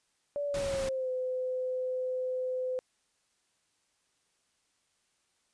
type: tone with pitch glide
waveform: sine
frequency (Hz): 576 to 510.2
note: D5 to C5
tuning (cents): -34 to -44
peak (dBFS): -30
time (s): 0.36-2.79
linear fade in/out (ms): 0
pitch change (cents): -210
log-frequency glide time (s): 0.47-1.1
type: noise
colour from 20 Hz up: pink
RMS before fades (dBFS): -39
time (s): 0.54-0.89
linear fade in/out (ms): 2
effects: white hiss -74 dBFS RMS until 5.53 s + resampled to 22050 Hz